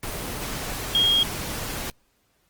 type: tone in noise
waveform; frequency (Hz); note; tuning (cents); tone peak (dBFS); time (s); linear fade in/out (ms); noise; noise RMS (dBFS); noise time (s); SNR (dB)
sine; 3257; G#7; -34; -17; 0.95-1.23; 0; pink; -31; 0.03-1.9; +11
effects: pink hiss -67 dBFS RMS until 2.49 s + Opus 24 kbps